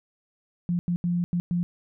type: tone bursts at uneven times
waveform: sine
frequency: 174.61 Hz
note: F3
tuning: in tune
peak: -22 dBFS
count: 5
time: 0.69-0.79 / 0.88-0.96 / 1.04-1.24 / 1.33-1.4 / 1.51-1.63 s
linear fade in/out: 0 ms
effects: none